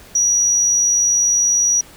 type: tone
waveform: sine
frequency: 5800 Hz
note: F#8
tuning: 35 cents flat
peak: -11 dBFS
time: 0.15-1.81 s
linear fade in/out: 5 ms
effects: tanh soft clip ceiling -9 dBFS + pink hiss -43 dBFS RMS until 1.96 s